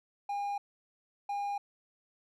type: tone pair in turn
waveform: triangle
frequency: 810 / 810 Hz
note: G#5 / G#5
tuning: -43 / -43 cents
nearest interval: unison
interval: 0 cents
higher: neither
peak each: -30 / -30 dBFS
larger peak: neither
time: 0.29-0.58 / 1.29-1.58 s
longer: neither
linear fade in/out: 5 ms
effects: none